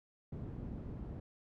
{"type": "low-pass noise", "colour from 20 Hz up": "white", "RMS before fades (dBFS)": -44, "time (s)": [0.32, 1.2], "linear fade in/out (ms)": 5, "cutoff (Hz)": 190, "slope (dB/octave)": 12, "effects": []}